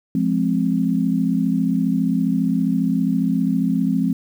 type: chord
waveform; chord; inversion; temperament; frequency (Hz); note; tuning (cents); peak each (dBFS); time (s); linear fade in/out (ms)
sine; F minor; none; just; 174.61 / 209.5 / 261.9; F3 / Ab3 / C4; 0 / +15 / +2; -21 / -21 / -20; 0.15-4.13; 2
effects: 8-bit